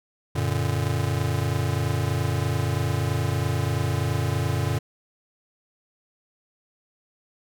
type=chord; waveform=square; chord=Gb augmented; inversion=none; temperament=just; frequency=92.5 / 115.62 / 144.53 Hz; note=Gb2 / Bb2 / D3; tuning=0 / -14 / -27 cents; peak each=-28 / -27 / -28 dBFS; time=0.35-4.79 s; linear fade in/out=10 ms; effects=none